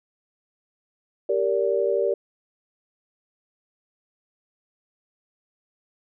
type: tone cluster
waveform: sine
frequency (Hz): 392.9 / 465 / 577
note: G4 / A#4 / D5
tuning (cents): +4 / -4 / -31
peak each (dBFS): -24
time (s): 1.29-2.14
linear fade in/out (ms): 5
effects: none